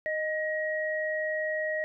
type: tone pair together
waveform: sine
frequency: 620 / 1894.7 Hz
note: D#5 / A#6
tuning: -6 / +28 cents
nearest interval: octave + perfect fifth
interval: 1934 cents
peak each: -30 / -31 dBFS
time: 0.06-1.84 s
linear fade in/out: 0 ms
effects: none